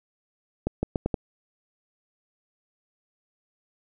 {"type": "accelerating click train", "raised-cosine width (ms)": 2, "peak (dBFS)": -11, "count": 5, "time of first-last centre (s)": [0.67, 1.142], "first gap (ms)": 160, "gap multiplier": 0.8, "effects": []}